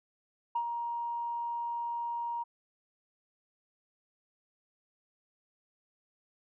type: tone with ADSR envelope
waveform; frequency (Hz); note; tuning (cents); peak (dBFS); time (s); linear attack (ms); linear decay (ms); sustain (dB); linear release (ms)
sine; 942; A#5; +18; -26; 0.55-2.44; 8; 72; -6; 18
effects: tanh soft clip ceiling -23 dBFS